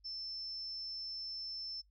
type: tone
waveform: sine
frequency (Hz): 5310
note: E8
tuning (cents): +12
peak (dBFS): -40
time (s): 0.04-1.82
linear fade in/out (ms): 20
effects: noise-tail reverb RT60 0.1 s tail -21 dB re dry + added 50 Hz sine -66 dBFS peak until 1.9 s